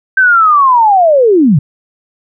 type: linear sweep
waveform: sine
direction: down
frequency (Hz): 1568 to 123.9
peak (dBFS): -4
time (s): 0.17-1.59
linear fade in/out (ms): 5
effects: none